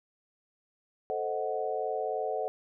sine chord, A diminished seventh, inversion none, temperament equal, 440 / 523.3 / 622.3 / 740 Hz, A4 / C5 / Eb5 / Gb5, 0 / 0 / 0 / 0 cents, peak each -34 / -36 / -36 / -34 dBFS, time 1.1-2.48 s, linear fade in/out 0 ms, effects none

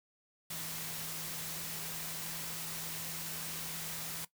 sine tone in noise, 162.4 Hz, E3, 26 cents flat, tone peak -50 dBFS, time 0.5-4.25 s, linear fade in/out 5 ms, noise white, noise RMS -41 dBFS, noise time 0.5-4.25 s, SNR -12 dB, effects noise-tail reverb RT60 0.1 s tail -17 dB re dry

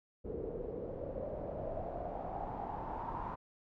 pink noise with low-pass filter sweep, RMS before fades -41 dBFS, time 0.24-3.36 s, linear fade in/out 20 ms, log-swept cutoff 430 to 1000 Hz, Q 5.9, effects none

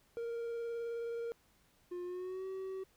triangle tone with vibrato, 466.2 Hz, A#4, in tune, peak -35 dBFS, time 0.17-1.32 s, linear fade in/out 0 ms, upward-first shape sine, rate 19 Hz, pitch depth 13 cents each way
triangle tone with pitch glide, 355.2 to 380.7 Hz, F4 to F#4, +29 to +49 cents, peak -37 dBFS, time 1.91-2.84 s, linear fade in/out 10 ms, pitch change +120 cents, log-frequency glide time 2.04-2.46 s
effects pink hiss -70 dBFS RMS until 2.96 s

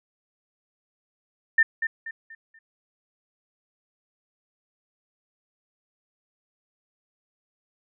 sine tone with echo, 1800 Hz, A6, 39 cents sharp, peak -14 dBFS, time 1.58-1.63 s, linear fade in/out 5 ms, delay 240 ms, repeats 4, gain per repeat -9 dB, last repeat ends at 2.59 s, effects none

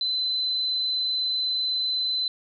sine tone, 4038 Hz, B7, 38 cents sharp, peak -23 dBFS, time 0.01-2.28 s, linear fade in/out 2 ms, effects none

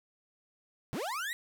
35% pulse linear sweep, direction up, 98 to 1975.5 Hz, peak -32 dBFS, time 0.93-1.33 s, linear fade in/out 0 ms, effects none

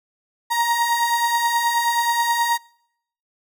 35% pulse beating tone pair, 932.3 / 941.7 Hz, A#5 / A#5, 0 / +17 cents, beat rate 9.4 Hz, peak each -23 / -17 dBFS, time 0.5-2.58 s, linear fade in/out 20 ms, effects noise-tail reverb RT60 0.7 s tail -24 dB re dry

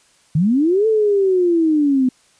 sine linear two-way sweep, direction up then down, 141.6 to 446.5 to 250.4 Hz, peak -12 dBFS, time 0.35-2.09 s, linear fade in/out 5 ms, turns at 0.87 s, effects white hiss -55 dBFS RMS until 2.39 s + resampled to 22050 Hz

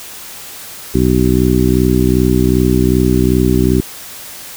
harmonic tone, 62.6 Hz, B1, 24 cents sharp, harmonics 1 / 2 / 3 / 4 / 5 / 6, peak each -16 / -16 / -16 / -16 / -16 / -16 dBFS, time 0.94-3.81 s, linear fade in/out 10 ms, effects white hiss -31 dBFS RMS until 4.56 s

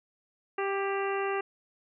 harmonic tone with a mistuned harmonic, 393.2 Hz, G4, 5 cents sharp, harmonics 1 / 2 / 3 / 4 / 5 / 6 / 7, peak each -30 / -35 / -36 / -40 / -40 / -45 / -41 dBFS, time 0.58-1.41 s, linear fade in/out 5 ms, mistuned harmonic 4, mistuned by +22 cents, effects none

